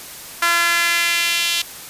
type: tone with high-pass filter sweep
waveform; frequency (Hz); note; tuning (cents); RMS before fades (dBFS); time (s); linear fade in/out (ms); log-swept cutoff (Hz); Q
sawtooth; 341.3; F4; -40; -18; 0.42-1.62; 5; 1400 to 3200; 2
effects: white hiss -35 dBFS RMS until 1.89 s + resampled to 32000 Hz